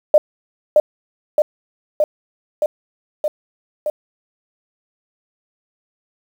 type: tone with echo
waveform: sine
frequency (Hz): 604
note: D5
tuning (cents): +48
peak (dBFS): -5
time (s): 0.14-0.18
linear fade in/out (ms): 2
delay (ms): 620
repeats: 6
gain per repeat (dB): -2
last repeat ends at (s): 3.9
effects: 7-bit